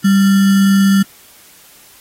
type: tone with sample-and-hold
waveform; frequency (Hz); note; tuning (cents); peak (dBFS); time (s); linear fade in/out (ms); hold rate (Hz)
sine; 196; G3; 0; -7; 0.04-1.03; 10; 1575
effects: white hiss -44 dBFS RMS until 2 s + AAC 48 kbps